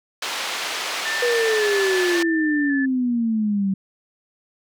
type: band-pass noise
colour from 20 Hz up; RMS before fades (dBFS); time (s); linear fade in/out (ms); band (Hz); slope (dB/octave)
white; -27; 0.22-2.23; 5; 500 to 4000; 12
type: tone with vibrato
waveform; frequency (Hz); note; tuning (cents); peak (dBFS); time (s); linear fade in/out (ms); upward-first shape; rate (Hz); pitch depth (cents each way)
sine; 1760; A6; 0; -24; 1.05-2.86; 10; square; 0.91; 20
type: exponential sweep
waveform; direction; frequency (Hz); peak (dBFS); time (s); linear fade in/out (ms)
sine; down; 490.5 to 190.3; -18; 1.22-3.74; 5
effects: none